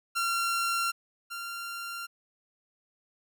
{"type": "tone pair in turn", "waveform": "sawtooth", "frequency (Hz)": [1372, 1383.1], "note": ["F6", "F6"], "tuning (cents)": [-31, -17], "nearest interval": "unison", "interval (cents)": 14, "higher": "second", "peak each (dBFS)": [-23, -32], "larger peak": "first", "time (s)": [[0.15, 0.92], [1.3, 2.07]], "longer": "neither", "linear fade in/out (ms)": 20, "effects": []}